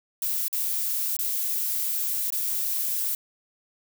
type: noise with dropouts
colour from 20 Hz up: violet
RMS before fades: -27 dBFS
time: 0.22-3.15 s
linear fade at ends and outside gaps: 2 ms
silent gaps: 0.482-0.528 / 1.167-1.189 / 2.303-2.323 s
effects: none